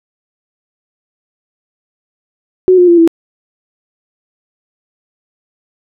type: tone with pitch steps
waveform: sine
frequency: 370 / 356.6 / 343.6 / 331.2 Hz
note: F#4 / F4 / F4 / E4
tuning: 0 / +36 / -28 / +8 cents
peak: -3 dBFS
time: 2.68-3.076 s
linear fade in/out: 0 ms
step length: 99 ms
effects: none